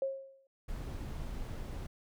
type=tone with exponential decay; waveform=sine; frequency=540 Hz; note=C#5; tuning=45 cents flat; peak=-28 dBFS; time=0.02-0.47 s; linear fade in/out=2 ms; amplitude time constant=97 ms
type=noise; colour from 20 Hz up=brown; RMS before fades=-40 dBFS; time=0.68-1.87 s; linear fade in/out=10 ms
effects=none